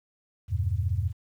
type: chord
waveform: sine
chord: E minor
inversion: none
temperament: equal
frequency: 82.41 / 98 / 123.47 Hz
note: E2 / G2 / B2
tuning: 0 / 0 / 0 cents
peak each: -28 / -27 / -33 dBFS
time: 0.48-1.13 s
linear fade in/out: 50 ms
effects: 10-bit